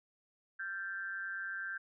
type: tone with amplitude modulation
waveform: sine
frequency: 1568 Hz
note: G6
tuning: in tune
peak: -34 dBFS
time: 0.59-1.78 s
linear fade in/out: 10 ms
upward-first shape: sine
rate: 189 Hz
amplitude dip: 75%
effects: none